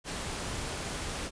pink noise, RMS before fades -36 dBFS, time 0.04-1.31 s, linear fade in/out 50 ms, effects resampled to 22050 Hz

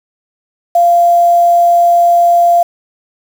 sine tone with quantisation, 692 Hz, F5, 16 cents flat, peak -5 dBFS, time 0.75-2.63 s, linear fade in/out 5 ms, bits 5, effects none

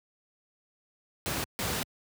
pink noise bursts at uneven times, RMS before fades -31 dBFS, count 2, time 1.26-1.44 / 1.59-1.83 s, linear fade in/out 0 ms, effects high-pass 80 Hz 12 dB/octave

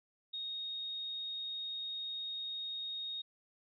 sine tone, 3729 Hz, A#7, in tune, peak -38 dBFS, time 0.33-3.22 s, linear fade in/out 10 ms, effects none

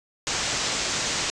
white low-pass noise, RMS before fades -27 dBFS, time 0.27-1.3 s, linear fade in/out 0 ms, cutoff 7500 Hz, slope 48 dB/octave, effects resampled to 22050 Hz

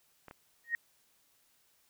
clicks, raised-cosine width 0.5 ms, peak -33 dBFS, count 2, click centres 0.283 / 0.311 s
sine tone with exponential growth, 1868 Hz, A#6, 3 cents sharp, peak -25 dBFS, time 0.64-0.75 s, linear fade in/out 1 ms, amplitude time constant 22 ms
effects white hiss -70 dBFS RMS until 1.89 s

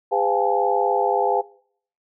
sine tone cluster, 406 / 507 / 702 / 806 / 867 Hz, G#4 / B4 / F5 / G5 / A5, -39 / +45 / +9 / +48 / -26 cents, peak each -24 dBFS, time 0.11-1.42 s, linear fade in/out 20 ms, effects noise-tail reverb RT60 0.6 s tail -22 dB re dry

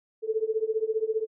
sine tone with tremolo, 440 Hz, A4, in tune, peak -20 dBFS, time 0.22-1.27 s, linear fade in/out 50 ms, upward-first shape triangle, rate 15 Hz, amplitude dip 100%, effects none

